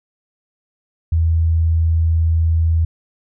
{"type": "tone", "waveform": "sine", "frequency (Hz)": 81.8, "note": "E2", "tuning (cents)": -13, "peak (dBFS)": -12, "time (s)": [1.12, 2.85], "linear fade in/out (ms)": 5, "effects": []}